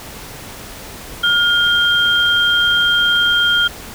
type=tone pair together; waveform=sine; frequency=1420 / 3191 Hz; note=F6 / G7; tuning=+28 / +30 cents; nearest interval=octave + major second; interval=1402 cents; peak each=-14 dBFS; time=1.23-3.68 s; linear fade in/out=10 ms; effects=pink hiss -33 dBFS RMS until 3.94 s